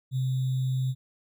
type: tone with sample-and-hold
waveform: sine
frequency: 130 Hz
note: C3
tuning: 11 cents flat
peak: -24 dBFS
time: 0.11-0.95 s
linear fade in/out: 50 ms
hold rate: 3675 Hz
effects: none